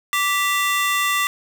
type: ring-modulated tone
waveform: 30% pulse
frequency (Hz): 1568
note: G6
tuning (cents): 0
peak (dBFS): -12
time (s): 0.13-1.27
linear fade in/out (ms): 0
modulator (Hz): 404
effects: none